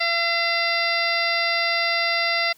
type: harmonic tone with a mistuned harmonic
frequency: 680 Hz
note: F5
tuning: 46 cents flat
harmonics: 1 / 2 / 3 / 4 / 5 / 6 / 7 / 8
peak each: -27 / -29 / -23 / -30 / -33 / -33 / -26 / -38 dBFS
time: 0-2.53 s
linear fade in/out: 10 ms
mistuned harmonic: 5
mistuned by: +84 cents
effects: white hiss -56 dBFS RMS until 2.57 s